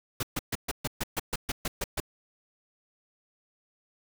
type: noise bursts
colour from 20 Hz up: pink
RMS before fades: -30 dBFS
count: 12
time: 0.2-2.002 s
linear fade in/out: 5 ms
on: 31 ms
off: 130 ms
effects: none